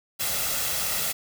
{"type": "noise with comb filter", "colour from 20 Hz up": "white", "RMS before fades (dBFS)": -27, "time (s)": [0.19, 1.13], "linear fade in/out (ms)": 20, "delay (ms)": 1.5, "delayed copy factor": 0.5, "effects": []}